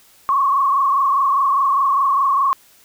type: tone with frequency modulation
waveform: sine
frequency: 1100 Hz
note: C#6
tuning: 14 cents flat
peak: -13 dBFS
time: 0.29-2.53 s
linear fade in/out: 0 ms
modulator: 24.9 Hz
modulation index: 1.9
effects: white hiss -51 dBFS RMS until 2.84 s